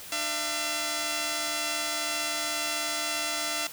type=tone pair together; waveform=5% pulse; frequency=301.2 / 677.2 Hz; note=D4 / E5; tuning=+44 / +46 cents; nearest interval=octave + major second; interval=1402 cents; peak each=-24 / -18 dBFS; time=0.12-3.67 s; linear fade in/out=2 ms; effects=white hiss -43 dBFS RMS until 3.72 s